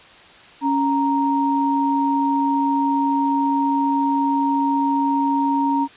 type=tone pair together; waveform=sine; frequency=277.7 / 932.3 Hz; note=C#4 / A#5; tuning=+3 / 0 cents; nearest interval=octave + major sixth; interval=2097 cents; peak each=-19 dBFS; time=0.61-5.88 s; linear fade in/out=50 ms; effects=white hiss -45 dBFS RMS until 5.96 s + resampled to 8000 Hz